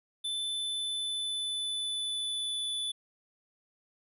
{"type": "tone with pitch glide", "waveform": "square", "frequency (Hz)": [3521, 3477], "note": ["A7", "A7"], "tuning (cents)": [0, -21], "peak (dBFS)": -32, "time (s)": [0.24, 2.92], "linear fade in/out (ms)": 10, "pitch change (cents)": -21, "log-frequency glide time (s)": [0.42, 2.7], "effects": ["resampled to 32000 Hz"]}